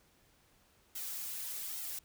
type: noise with flanger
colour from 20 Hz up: blue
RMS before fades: -41 dBFS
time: 0.95-1.99 s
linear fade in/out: 5 ms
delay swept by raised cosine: 1.7 to 5.2 ms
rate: 1.2 Hz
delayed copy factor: -0.8
effects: pink hiss -68 dBFS RMS until 2.04 s